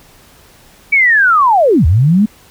sine linear two-way sweep, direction down then up, 2301 to 71.4 to 222 Hz, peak -6 dBFS, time 0.92-2.26 s, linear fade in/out 10 ms, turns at 1.86 s, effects pink hiss -44 dBFS RMS until 2.5 s

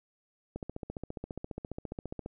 click train, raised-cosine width 2 ms, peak -24 dBFS, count 26, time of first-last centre 0.56-2.261 s, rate 14.7 Hz, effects none

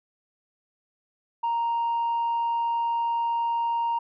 sine tone, 932.3 Hz, A#5, in tune, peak -21 dBFS, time 1.43-3.99 s, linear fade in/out 10 ms, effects tanh soft clip ceiling -21 dBFS

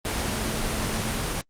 sine tone in noise, 220 Hz, A3, in tune, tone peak -34 dBFS, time 0.17-1.2 s, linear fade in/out 0 ms, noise pink, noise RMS -27 dBFS, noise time 0.05-1.41 s, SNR -10 dB, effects low-pass 11000 Hz 12 dB/octave + Opus 24 kbps

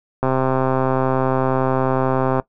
click train, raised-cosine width 1 ms, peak -5 dBFS, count 285, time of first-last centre 0.23-2.398 s, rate 131 Hz, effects noise-tail reverb RT60 0.1 s tail -19 dB re dry

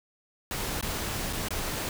pink noise with dropouts, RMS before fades -32 dBFS, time 0.51-1.89 s, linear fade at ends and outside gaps 1 ms, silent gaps 0.811-0.826 / 1.327-1.331 / 1.485-1.506 s, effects none

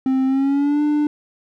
triangle tone with pitch glide, 263.2 to 297.1 Hz, C4 to D4, +10 to +20 cents, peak -13 dBFS, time 0.06-1.07 s, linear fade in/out 2 ms, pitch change +210 cents, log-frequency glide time 0.26-0.82 s, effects none

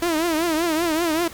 sawtooth tone with vibrato, 327.5 Hz, E4, 11 cents flat, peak -15 dBFS, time 0.02-1.28 s, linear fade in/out 5 ms, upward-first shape triangle, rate 5.2 Hz, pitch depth 140 cents each way, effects pink hiss -40 dBFS RMS until 1.33 s + MP3 96 kbps

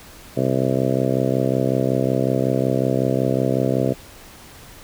harmonic tone, 65.41 Hz, C2, in tune, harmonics 2 / 3 / 4 / 5 / 6 / 7 / 8 / 9 / 10, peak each -23 / -26 / -24 / -27 / -26 / -27 / -26 / -28 / -28 dBFS, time 0.36-3.94 s, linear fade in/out 20 ms, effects pink hiss -43 dBFS RMS until 4.83 s

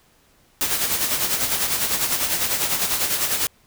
white noise with tremolo, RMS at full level -20 dBFS, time 0.61-3.47 s, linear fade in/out 0 ms, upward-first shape sine, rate 10 Hz, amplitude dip 55%, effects pink hiss -58 dBFS RMS until 3.66 s

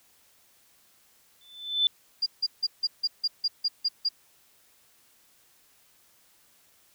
sine tone with exponential growth, 3520 Hz, A7, in tune, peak -17 dBFS, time 1.41-1.87 s, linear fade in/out 1 ms, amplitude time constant 100 ms
sine tone bursts, 4811 Hz, D8, 41 cents sharp, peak -22 dBFS, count 10, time 2.22-4.09 s, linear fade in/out 10 ms, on 43 ms, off 160 ms
effects white hiss -62 dBFS RMS until 6.94 s

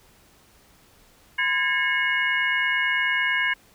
sine tone cluster, 1016 / 1644 / 1793 / 2179 / 2875 Hz, B5 / G#6 / A6 / C#7 / F7, +49 / -18 / +32 / -30 / +50 cents, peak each -31 / -24 / -31 / -24 / -31 dBFS, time 1.38-3.54 s, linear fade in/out 10 ms, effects pink hiss -56 dBFS RMS until 3.74 s

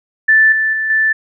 sine tone with level steps, 1760 Hz, A6, in tune, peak -6 / -12 / -15 / -10 dBFS, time 0.28-1.13 s, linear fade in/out 10 ms, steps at 0.52 / 0.73 / 0.9 s, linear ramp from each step 2 ms, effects none

